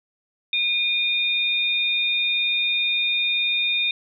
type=tone pair together; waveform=sine; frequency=2442 / 3659 Hz; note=D#7 / A#7; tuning=-33 / -33 cents; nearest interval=perfect fifth; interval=700 cents; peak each=-22 dBFS; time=0.53-3.91 s; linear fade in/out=2 ms; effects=none